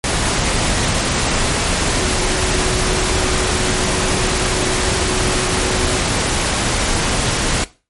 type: tone in noise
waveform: sine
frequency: 370 Hz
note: F#4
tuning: in tune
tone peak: -22 dBFS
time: 2-5.98 s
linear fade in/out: 0 ms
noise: pink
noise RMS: -17 dBFS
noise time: 0.04-7.64 s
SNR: -8 dB
effects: noise-tail reverb RT60 0.3 s tail -17 dB re dry + MP3 48 kbps